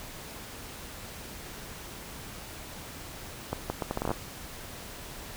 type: accelerating click train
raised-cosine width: 1 ms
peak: -15 dBFS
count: 11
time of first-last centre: 3.53-4.114 s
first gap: 170 ms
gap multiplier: 0.72
effects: pink hiss -43 dBFS RMS until 5.36 s